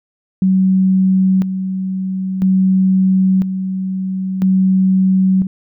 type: tone with tremolo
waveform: sine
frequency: 188.7 Hz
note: F#3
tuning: 34 cents sharp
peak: -9 dBFS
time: 0.42-5.47 s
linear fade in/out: 2 ms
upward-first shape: square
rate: 0.5 Hz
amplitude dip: 60%
effects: none